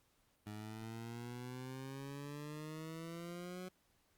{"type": "exponential sweep", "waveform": "20% pulse", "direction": "up", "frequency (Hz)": [104.4, 185], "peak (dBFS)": -40, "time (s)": [0.46, 3.69], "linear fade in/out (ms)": 10, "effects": ["pink hiss -75 dBFS RMS until 4.17 s", "Opus 48 kbps"]}